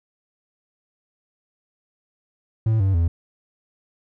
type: tone with pitch steps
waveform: triangle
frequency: 110.9 / 96.54 / 84.05 Hz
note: A2 / G2 / E2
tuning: +14 / -26 / +34 cents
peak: -14 dBFS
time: 2.66-3.08 s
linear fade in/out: 5 ms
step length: 140 ms
effects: none